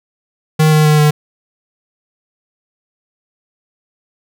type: tone with pitch steps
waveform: square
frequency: 155.56 / 153.77 / 152.01 / 150.26 Hz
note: D#3 / D#3 / D#3 / D3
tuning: 0 / -20 / -40 / +40 cents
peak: -8 dBFS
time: 0.59-1.11 s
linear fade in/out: 10 ms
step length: 130 ms
effects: none